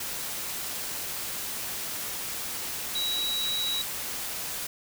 sine tone in noise, 3884 Hz, B7, 30 cents flat, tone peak -27 dBFS, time 2.95-3.82 s, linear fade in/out 5 ms, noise white, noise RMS -34 dBFS, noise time 0-4.67 s, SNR +4 dB, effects none

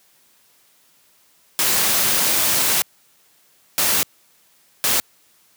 white noise bursts at uneven times, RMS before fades -18 dBFS, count 3, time 1.59-2.82 / 3.78-4.03 / 4.84-5 s, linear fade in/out 0 ms, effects white hiss -57 dBFS RMS until 5.56 s + high-pass 100 Hz 12 dB/octave

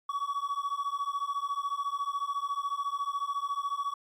triangle beating tone pair, 1124 / 1138 Hz, C#6 / C#6, +24 / +45 cents, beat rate 14 Hz, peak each -31 dBFS, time 0.09-3.94 s, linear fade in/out 5 ms, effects MP3 96 kbps

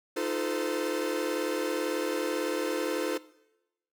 45% pulse chord, F dominant seventh, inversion third, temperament equal with one note detuned, 311.1 / 349.2 / 440 / 511.9 Hz, Eb4 / F4 / A4 / C5, 0 / 0 / 0 / -38 cents, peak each -35 / -34 / -34 / -34 dBFS, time 0.16-3.18 s, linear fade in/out 10 ms, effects noise-tail reverb RT60 0.9 s tail -19 dB re dry

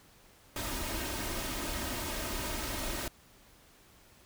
pink noise with comb filter, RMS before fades -36 dBFS, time 0.56-3.08 s, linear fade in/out 2 ms, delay 3.2 ms, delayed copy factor +0.55, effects pink hiss -60 dBFS RMS until 4.25 s

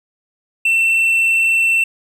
triangle tone, 2689 Hz, E7, 34 cents sharp, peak -10 dBFS, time 0.65-1.84 s, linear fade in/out 5 ms, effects none

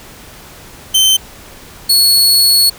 sawtooth tone pair in turn, 3093 / 4374 Hz, G7 / C#8, -24 / -24 cents, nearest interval tritone, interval 600 cents, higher second, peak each -4 dBFS, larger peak neither, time 0.94-1.17 / 1.89-2.7 s, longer second, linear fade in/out 10 ms, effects pink hiss -36 dBFS RMS until 2.78 s

